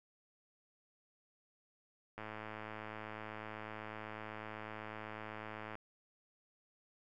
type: click train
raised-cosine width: 0.5 ms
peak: -30 dBFS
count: 387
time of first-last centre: 2.18-5.754 s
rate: 108 Hz
effects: none